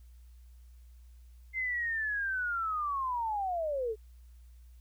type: linear sweep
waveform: sine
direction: down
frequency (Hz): 2093 to 415.3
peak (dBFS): -30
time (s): 1.53-3.96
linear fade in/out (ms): 50
effects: added 60 Hz sine -51 dBFS peak until 4.8 s + white hiss -72 dBFS RMS until 4.8 s